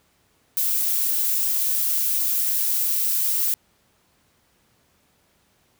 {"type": "noise", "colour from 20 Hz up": "violet", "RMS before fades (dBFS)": -22, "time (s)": [0.57, 3.54], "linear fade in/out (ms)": 0, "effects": ["pink hiss -63 dBFS RMS until 5.79 s", "high-pass 60 Hz 12 dB/octave"]}